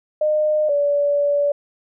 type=tone pair in turn; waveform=sine; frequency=610 / 575.8 Hz; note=D#5 / D5; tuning=-34 / -34 cents; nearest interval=minor second; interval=100 cents; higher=first; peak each=-15 / -15 dBFS; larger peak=neither; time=0.21-0.69 / 0.69-1.52 s; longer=second; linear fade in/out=5 ms; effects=none